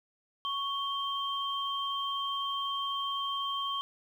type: tone pair together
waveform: sine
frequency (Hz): 1108.7 / 3156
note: C#6 / G7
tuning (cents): 0 / +11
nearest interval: octave + tritone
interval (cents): 1811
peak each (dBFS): -33 / -34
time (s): 0.45-3.81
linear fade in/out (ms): 0
effects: 10-bit